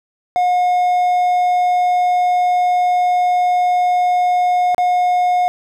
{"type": "tone with dropouts", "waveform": "triangle", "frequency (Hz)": 720, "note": "F#5", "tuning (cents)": -47, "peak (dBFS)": -10, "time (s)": [0.36, 5.48], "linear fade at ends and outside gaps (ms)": 0, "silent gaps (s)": [4.746, 4.781], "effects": []}